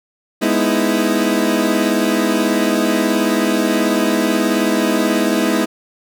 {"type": "chord", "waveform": "30% pulse", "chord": "E major seventh", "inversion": "first", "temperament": "equal", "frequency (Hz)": [207.7, 246.9, 311.1, 329.6], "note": ["G#3", "B3", "D#4", "E4"], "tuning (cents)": [0, 0, 0, 0], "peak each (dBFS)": -17, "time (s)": [0.41, 5.66], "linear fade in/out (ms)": 20, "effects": []}